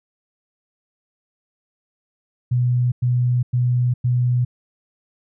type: tone bursts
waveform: sine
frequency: 123.47 Hz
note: B2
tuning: in tune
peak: -15 dBFS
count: 4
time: 2.51-4.45 s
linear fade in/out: 10 ms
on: 410 ms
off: 100 ms
effects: none